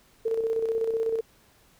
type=tone with tremolo; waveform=sine; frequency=450.9 Hz; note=A4; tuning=42 cents sharp; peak=-22 dBFS; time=0.25-1.21 s; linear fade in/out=10 ms; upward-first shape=square; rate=16 Hz; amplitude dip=45%; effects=pink hiss -60 dBFS RMS until 1.79 s